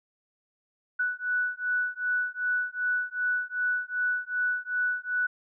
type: beating tone pair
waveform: sine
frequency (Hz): 1480 / 1482.6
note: F#6 / F#6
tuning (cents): 0 / +3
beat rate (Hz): 2.6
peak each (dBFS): -29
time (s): 0.99-5.27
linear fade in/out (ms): 10
effects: none